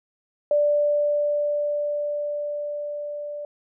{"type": "tone with level ramp", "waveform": "sine", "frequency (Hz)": 587.3, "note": "D5", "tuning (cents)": 0, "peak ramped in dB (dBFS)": [-16, -30], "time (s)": [0.51, 3.45], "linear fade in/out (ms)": 2, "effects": []}